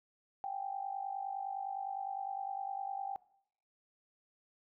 sine tone with amplitude modulation, 784 Hz, G5, in tune, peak -33 dBFS, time 0.44-3.16 s, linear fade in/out 0 ms, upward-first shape sine, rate 49.8 Hz, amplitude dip 80%, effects noise-tail reverb RT60 0.7 s tail -21 dB re dry

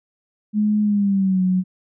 sine tone with pitch glide, 210.8 to 184.58 Hz, G#3 to F#3, +26 to -4 cents, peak -15 dBFS, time 0.53-1.64 s, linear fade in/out 50 ms, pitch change -230 cents, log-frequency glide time 0.82-1.42 s, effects none

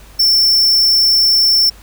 square tone, 5390 Hz, E8, 38 cents sharp, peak -9 dBFS, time 0.19-1.7 s, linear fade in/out 10 ms, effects added 50 Hz sine -39 dBFS peak until 1.82 s + pink hiss -43 dBFS RMS until 1.82 s

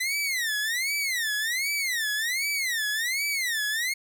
sawtooth tone with vibrato, 1972 Hz, B6, 3 cents flat, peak -22 dBFS, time 0-3.94 s, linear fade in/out 10 ms, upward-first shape sine, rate 1.3 Hz, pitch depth 270 cents each way, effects none

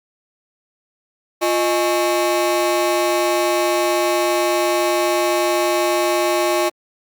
30% pulse ring-modulated tone, 484.3 Hz, B4, 34 cents flat, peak -10 dBFS, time 1.41-6.7 s, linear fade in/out 20 ms, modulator 134 Hz, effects Opus 48 kbps

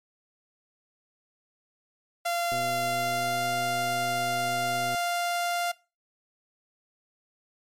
sawtooth tone with pitch glide, 690 to 697.2 Hz, F5 to F5, -21 to -3 cents, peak -22 dBFS, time 2.25-5.72 s, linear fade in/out 10 ms, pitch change +18 cents, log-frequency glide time 2.8-3.46 s
click train, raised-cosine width 2 ms, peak -27 dBFS, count 302, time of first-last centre 2.52-4.947 s, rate 124 Hz
effects noise-tail reverb RT60 0.3 s tail -21 dB re dry + MP3 64 kbps

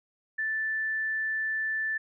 sine tone, 1760 Hz, A6, in tune, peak -27 dBFS, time 0.38-1.98 s, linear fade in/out 10 ms, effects none

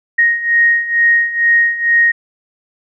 sine beating tone pair, 1868 / 1870.2 Hz, A#6 / A#6, +3 / +5 cents, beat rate 2.2 Hz, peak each -15 / -11 dBFS, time 0.18-2.12 s, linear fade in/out 10 ms, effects none

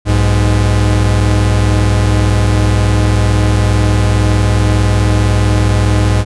45% pulse tone pair together, 61.74 / 103.69 Hz, B1 / G#2, 0 / -2 cents, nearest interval major sixth, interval 898 cents, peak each -13 / -10 dBFS, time 0.05-6.25 s, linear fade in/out 50 ms, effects resampled to 24000 Hz

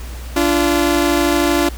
sawtooth tone pair together, 290.4 / 343.2 Hz, D4 / F4, -19 / -30 cents, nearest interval minor third, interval 289 cents, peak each -12 dBFS, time 0.36-1.69 s, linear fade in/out 5 ms, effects added 60 Hz sine -27 dBFS peak until 1.77 s + pink hiss -37 dBFS RMS until 1.77 s

